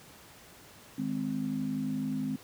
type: chord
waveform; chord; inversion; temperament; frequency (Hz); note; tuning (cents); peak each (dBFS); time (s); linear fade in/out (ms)
sine; Ab major; second; equal with one note detuned; 155.56 / 207.7 / 259.4; Eb3 / Ab3 / C4; 0 / 0 / -15; -38 / -35 / -32; 0.98-2.36; 5
effects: pink hiss -53 dBFS RMS until 2.43 s + high-pass 80 Hz 12 dB/octave